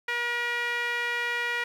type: tone with band-pass filter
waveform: sawtooth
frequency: 478.3 Hz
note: A#4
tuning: 44 cents sharp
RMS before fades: -29 dBFS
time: 0.08-1.64 s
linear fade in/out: 5 ms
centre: 2000 Hz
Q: 2.9
effects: 9-bit